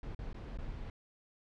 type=noise with dropouts; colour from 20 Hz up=brown; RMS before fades=-42 dBFS; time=0.03-0.9 s; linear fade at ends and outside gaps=2 ms; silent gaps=0.148-0.19 / 0.33-0.343 / 0.574-0.586 s; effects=low-pass 4000 Hz 12 dB/octave